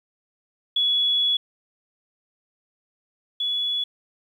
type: tone pair in turn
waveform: sine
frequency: 3385 / 3401 Hz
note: G#7 / G#7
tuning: +32 / +40 cents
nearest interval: unison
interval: 8 cents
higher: second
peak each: -18 / -22 dBFS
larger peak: first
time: 0.76-1.37 / 3.4-3.84 s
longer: first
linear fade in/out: 5 ms
effects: 9-bit